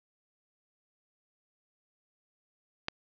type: click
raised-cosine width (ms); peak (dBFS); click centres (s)
0.2; -13; 2.884
effects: resampled to 11025 Hz + 8-bit